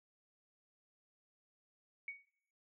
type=tone with exponential decay; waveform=sine; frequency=2237 Hz; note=C#7; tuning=15 cents sharp; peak=-38 dBFS; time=2.08-2.27 s; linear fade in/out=2 ms; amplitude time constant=41 ms; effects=noise-tail reverb RT60 0.6 s tail -18 dB re dry